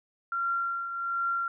sine tone with tremolo, 1376 Hz, F6, 26 cents flat, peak -25 dBFS, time 0.32-1.48 s, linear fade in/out 2 ms, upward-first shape triangle, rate 1.3 Hz, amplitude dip 60%, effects none

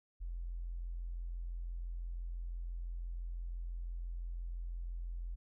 triangle tone with tanh clipping, 42.96 Hz, F1, 28 cents flat, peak -38 dBFS, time 0.2-5.36 s, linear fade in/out 20 ms, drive 3 dB, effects none

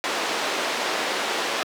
pink band-pass noise, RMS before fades -26 dBFS, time 0.04-1.63 s, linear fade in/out 0 ms, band 410 to 5000 Hz, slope 12 dB/octave, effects high-pass 200 Hz 12 dB/octave

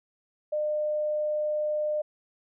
sine tone, 604 Hz, D5, 48 cents sharp, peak -25 dBFS, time 0.52-2.02 s, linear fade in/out 10 ms, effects none

